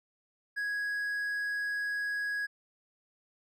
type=tone; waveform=triangle; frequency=1661.2 Hz; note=G#6; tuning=in tune; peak=-29 dBFS; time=0.56-2.47 s; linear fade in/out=20 ms; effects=none